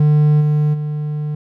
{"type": "tone with level steps", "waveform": "triangle", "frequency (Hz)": 150, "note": "D3", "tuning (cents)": 37, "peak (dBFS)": [-7, -10, -17], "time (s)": [0, 1.35], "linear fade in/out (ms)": 5, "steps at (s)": [0.4, 0.73], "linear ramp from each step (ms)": 20, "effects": []}